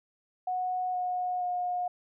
sine tone with pitch steps, 734 / 726 / 718.1 Hz, F#5 / F#5 / F5, -14 / -33 / +48 cents, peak -28 dBFS, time 0.47-1.88 s, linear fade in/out 5 ms, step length 470 ms, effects none

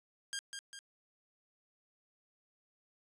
10% pulse tone with echo, 1609 Hz, G6, 45 cents sharp, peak -28 dBFS, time 0.33-0.39 s, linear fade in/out 0 ms, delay 200 ms, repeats 2, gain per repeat -5 dB, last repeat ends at 0.79 s, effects resampled to 22050 Hz

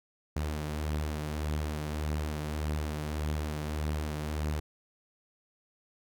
sawtooth beating tone pair, 74.3 / 76 Hz, D2 / D#2, +21 / -40 cents, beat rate 1.7 Hz, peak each -35 / -28 dBFS, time 0.36-4.6 s, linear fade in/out 5 ms, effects none

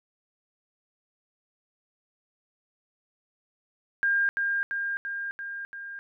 sine tone with echo, 1606 Hz, G6, 41 cents sharp, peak -21 dBFS, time 4.03-4.29 s, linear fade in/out 0 ms, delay 340 ms, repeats 5, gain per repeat -3 dB, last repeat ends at 5.99 s, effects none

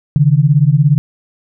sine beating tone pair, 137.7 / 154.7 Hz, C#3 / D#3, -11 / -10 cents, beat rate 17 Hz, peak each -10 dBFS, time 0.16-0.98 s, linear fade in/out 0 ms, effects none

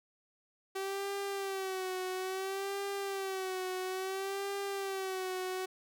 sawtooth tone with vibrato, 383.9 Hz, G4, 36 cents flat, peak -31 dBFS, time 0.75-5.66 s, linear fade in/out 10 ms, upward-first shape sine, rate 0.59 Hz, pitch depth 64 cents each way, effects none

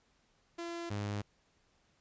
sawtooth tone pair in turn, 340.2 / 102.85 Hz, F4 / G#2, -45 / -16 cents, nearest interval octave + major sixth, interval 2071 cents, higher first, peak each -35 / -31 dBFS, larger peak second, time 0.58-0.9 / 0.9-1.22 s, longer neither, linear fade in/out 10 ms, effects pink hiss -72 dBFS RMS until 2 s + resampled to 16000 Hz

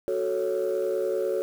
sine chord, F# minor, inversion none, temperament equal, 370 / 440 / 554.4 Hz, F#4 / A4 / C#5, 0 / 0 / 0 cents, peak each -27 dBFS, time 0.08-1.42 s, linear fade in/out 0 ms, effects tanh soft clip ceiling -19 dBFS + 8-bit

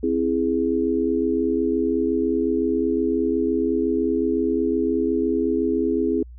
sine chord, C augmented, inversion none, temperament equal, 261.6 / 329.6 / 415.3 Hz, C4 / E4 / G#4, 0 / 0 / 0 cents, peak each -23 dBFS, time 0.03-6.23 s, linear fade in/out 5 ms, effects added 60 Hz sine -38 dBFS peak until 6.38 s

